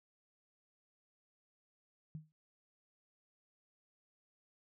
sine tone with exponential decay, 155.56 Hz, D#3, in tune, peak -39 dBFS, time 2.15-2.32 s, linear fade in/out 0 ms, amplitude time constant 35 ms, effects noise-tail reverb RT60 0.1 s tail -22 dB re dry

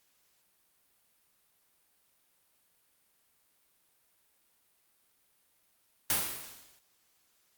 white noise with exponential decay, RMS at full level -26 dBFS, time 6.1-6.79 s, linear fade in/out 2 ms, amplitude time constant 150 ms, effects white hiss -71 dBFS RMS until 7.57 s + Opus 48 kbps

